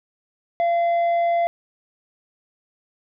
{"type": "tone with tanh clipping", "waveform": "triangle", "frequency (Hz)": 685, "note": "F5", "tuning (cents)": -34, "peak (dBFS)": -18, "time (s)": [0.6, 1.47], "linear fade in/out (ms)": 0, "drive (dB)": 9, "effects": []}